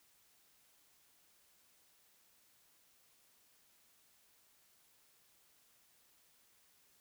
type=silence; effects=white hiss -70 dBFS RMS until 7 s